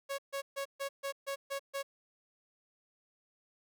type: tone bursts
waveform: sawtooth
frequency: 553 Hz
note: C#5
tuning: 4 cents flat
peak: -31 dBFS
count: 8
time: 0.09-1.83 s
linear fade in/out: 20 ms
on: 95 ms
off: 140 ms
effects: none